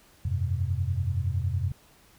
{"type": "chord", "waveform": "sine", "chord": "F suspended second", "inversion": "none", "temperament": "equal with one note detuned", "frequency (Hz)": [87.31, 98, 128.12], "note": ["F2", "G2", "C3"], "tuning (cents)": [0, 0, -36], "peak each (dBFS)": [-28, -29, -31], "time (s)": [0.25, 1.72], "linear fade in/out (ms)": 5, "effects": ["pink hiss -58 dBFS RMS until 2.18 s"]}